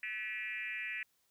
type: tone with frequency modulation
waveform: sine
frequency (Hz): 2164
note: C#7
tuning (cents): -42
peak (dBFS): -37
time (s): 0.03-1.03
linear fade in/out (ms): 2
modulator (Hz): 217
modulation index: 2
effects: white hiss -75 dBFS RMS until 1.3 s